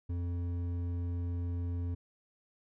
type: tone with hard clipping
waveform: sine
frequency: 87.3 Hz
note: F2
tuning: in tune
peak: -34 dBFS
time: 0.09-1.95 s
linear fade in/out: 10 ms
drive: 8 dB
effects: none